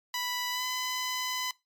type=tone with pitch glide; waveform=10% pulse; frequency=987.8 to 1008.6 Hz; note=B5 to B5; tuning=0 to +36 cents; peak=-22 dBFS; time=0.14-1.51 s; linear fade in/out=2 ms; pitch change=+36 cents; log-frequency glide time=0.51-0.64 s; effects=noise-tail reverb RT60 0.2 s tail -20 dB re dry + MP3 96 kbps